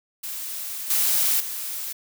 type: noise with level steps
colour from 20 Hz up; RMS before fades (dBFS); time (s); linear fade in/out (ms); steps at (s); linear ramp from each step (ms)
blue; -32 / -21 / -31; 0.23-1.93; 10; 0.9 / 1.4; 5
effects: none